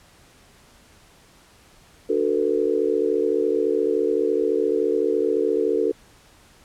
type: chord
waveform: sine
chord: B minor seventh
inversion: first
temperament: just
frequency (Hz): 296.3 / 370.4 / 444.5 / 493.9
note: D4 / F#4 / A4 / B4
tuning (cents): +15 / +2 / +18 / 0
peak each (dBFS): -27 / -24 / -21 / -27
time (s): 2.09-5.92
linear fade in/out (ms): 10
effects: pink hiss -53 dBFS RMS until 6.64 s + low-pass 11000 Hz 12 dB/octave